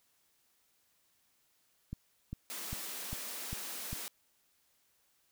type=click train; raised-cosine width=5 ms; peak=-27 dBFS; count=6; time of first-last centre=1.93-3.93 s; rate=2.5 Hz
type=high-pass noise; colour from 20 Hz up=white; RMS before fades=-42 dBFS; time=2.5-4.08 s; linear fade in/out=0 ms; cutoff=180 Hz; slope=96 dB/octave
effects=white hiss -73 dBFS RMS until 5.31 s